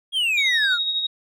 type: exponential sweep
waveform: triangle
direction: down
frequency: 3322 to 1357 Hz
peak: -17 dBFS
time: 0.12-0.79 s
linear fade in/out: 50 ms
type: tone with tremolo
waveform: sine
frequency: 3771 Hz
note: A#7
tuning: 19 cents sharp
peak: -19 dBFS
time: 0.37-1.07 s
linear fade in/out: 10 ms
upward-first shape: sine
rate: 12 Hz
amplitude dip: 45%
effects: none